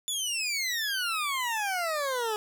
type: exponential sweep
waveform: 20% pulse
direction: down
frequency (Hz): 3520 to 417.7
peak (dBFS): -23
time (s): 0.08-2.36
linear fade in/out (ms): 0
effects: none